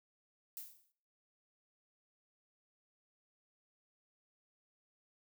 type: noise with exponential decay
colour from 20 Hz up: violet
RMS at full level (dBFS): -43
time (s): 0.57-0.92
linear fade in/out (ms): 0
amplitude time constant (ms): 75
effects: noise-tail reverb RT60 0.6 s tail -22 dB re dry